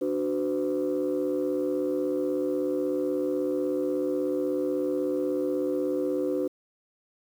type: chord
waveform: sine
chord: B minor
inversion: first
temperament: equal with one note detuned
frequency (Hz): 293.7 / 370 / 506.9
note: D4 / F#4 / B4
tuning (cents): 0 / 0 / +45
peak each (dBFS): -28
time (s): 0.01-6.48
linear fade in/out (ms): 10
effects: tanh soft clip ceiling -19 dBFS + 9-bit